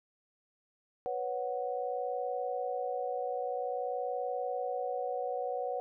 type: chord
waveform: sine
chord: B suspended second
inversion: none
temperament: equal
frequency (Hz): 493.9 / 554.4 / 740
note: B4 / C#5 / F#5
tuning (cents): 0 / 0 / 0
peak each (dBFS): -36 / -38 / -36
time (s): 1.06-5.8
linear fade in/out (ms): 0
effects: none